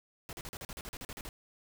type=noise bursts; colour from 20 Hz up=pink; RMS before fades=-43 dBFS; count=13; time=0.29-1.289 s; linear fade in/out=0 ms; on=39 ms; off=41 ms; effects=none